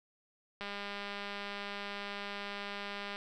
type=click train; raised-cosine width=0.3 ms; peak=-25 dBFS; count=516; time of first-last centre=0.61-3.16 s; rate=202 Hz; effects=none